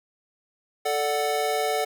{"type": "chord", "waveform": "square", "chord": "D major", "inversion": "second", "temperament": "equal", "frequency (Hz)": [440, 587.3, 740], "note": ["A4", "D5", "F#5"], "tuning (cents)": [0, 0, 0], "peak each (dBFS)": [-28, -30, -27], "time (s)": [0.85, 1.85], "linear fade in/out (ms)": 10, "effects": []}